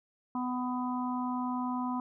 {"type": "harmonic tone", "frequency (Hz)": 250, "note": "B3", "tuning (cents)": 21, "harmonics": [1, 3, 4, 5], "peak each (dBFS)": [-32, -40, -36, -44], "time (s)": [0.35, 2], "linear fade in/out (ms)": 2, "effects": []}